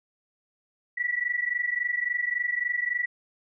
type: tone pair together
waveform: sine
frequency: 1936.4 / 1960 Hz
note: B6 / B6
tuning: -35 / -14 cents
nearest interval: unison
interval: 21 cents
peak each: -28 dBFS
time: 0.97-3.06 s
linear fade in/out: 10 ms
effects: none